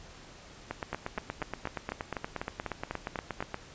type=two click trains; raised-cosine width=0.5 ms; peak=-18 / -18 dBFS; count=25 / 11; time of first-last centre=0.71-3.544 / 0.93-3.405 s; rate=8.47 / 4.04 Hz; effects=pink hiss -51 dBFS RMS until 3.74 s + resampled to 16000 Hz